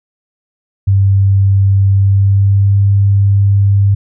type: tone with pitch glide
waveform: sine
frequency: 98 to 99.66 Hz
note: G2 to G2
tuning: 0 to +29 cents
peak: -6 dBFS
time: 0.87-3.95 s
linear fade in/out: 10 ms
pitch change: +29 cents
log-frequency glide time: 1.91-2.8 s
effects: none